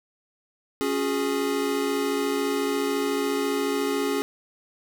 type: chord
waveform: square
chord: C# suspended fourth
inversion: none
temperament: equal with one note detuned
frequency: 277.2 / 361.1 / 415.3 Hz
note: C#4 / F#4 / G#4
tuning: 0 / -42 / 0 cents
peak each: -28 / -32 / -27 dBFS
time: 0.81-4.22 s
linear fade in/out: 0 ms
effects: none